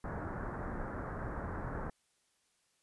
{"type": "low-pass noise", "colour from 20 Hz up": "pink", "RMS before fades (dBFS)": -40, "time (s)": [0.04, 1.9], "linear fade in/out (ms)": 2, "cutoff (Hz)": 1700, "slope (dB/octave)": 48, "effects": ["white hiss -75 dBFS RMS until 2.82 s", "resampled to 24000 Hz"]}